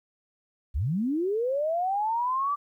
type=linear sweep; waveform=sine; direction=up; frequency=51.91 to 1176 Hz; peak=-24 dBFS; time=0.74-2.56 s; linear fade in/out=20 ms; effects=11-bit